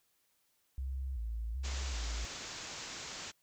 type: tone with vibrato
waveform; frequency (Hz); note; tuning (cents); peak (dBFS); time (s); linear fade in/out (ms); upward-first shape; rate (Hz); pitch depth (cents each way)
sine; 60.9; B1; -24; -35; 0.78-2.25; 0; square; 1.3; 140
type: low-pass noise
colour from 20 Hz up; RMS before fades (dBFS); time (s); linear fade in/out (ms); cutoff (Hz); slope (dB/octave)
white; -45; 1.63-3.32; 20; 7400; 96
effects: white hiss -75 dBFS RMS until 3.42 s